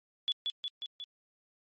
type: tone with echo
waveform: sine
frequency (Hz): 3420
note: A7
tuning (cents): -50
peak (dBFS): -27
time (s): 0.28-0.32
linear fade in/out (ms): 0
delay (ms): 180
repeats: 4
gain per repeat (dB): -3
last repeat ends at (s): 1.04
effects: MP3 32 kbps